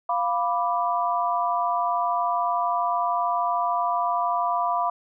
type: chord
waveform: sine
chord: B diminished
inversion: second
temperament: equal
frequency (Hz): 698.5 / 987.8 / 1174.7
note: F5 / B5 / D6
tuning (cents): 0 / 0 / 0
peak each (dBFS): -25 / -25 / -27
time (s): 0.09-4.9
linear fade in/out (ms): 5
effects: none